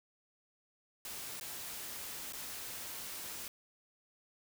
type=noise with dropouts; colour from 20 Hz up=white; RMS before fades=-44 dBFS; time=1.05-3.48 s; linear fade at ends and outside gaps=1 ms; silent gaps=1.398-1.41 / 2.324-2.333 s; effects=none